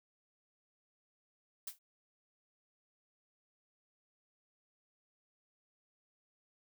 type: noise with exponential decay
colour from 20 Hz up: blue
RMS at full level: -37 dBFS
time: 1.67-1.79 s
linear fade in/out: 5 ms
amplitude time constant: 24 ms
effects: none